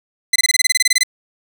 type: tone bursts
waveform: 15% pulse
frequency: 2037 Hz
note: C7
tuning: 47 cents flat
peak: -4 dBFS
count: 14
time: 0.33-1.034 s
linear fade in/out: 5 ms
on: 28 ms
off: 24 ms
effects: none